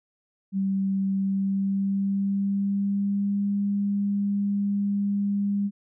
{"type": "tone with pitch glide", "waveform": "sine", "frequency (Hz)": [194, 201.4], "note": ["G3", "G3"], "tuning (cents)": [-18, 47], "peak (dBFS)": -22, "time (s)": [0.52, 5.71], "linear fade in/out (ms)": 50, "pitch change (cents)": 65, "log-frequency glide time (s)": [1.12, 3.49], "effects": []}